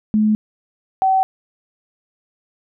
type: tone pair in turn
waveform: sine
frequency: 214.2 / 763.3 Hz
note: A3 / G5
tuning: -46 / -46 cents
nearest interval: octave + minor seventh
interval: 2200 cents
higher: second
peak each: -12 dBFS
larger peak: neither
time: 0.14-0.35 / 1.02-1.23 s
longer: neither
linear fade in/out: 0 ms
effects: none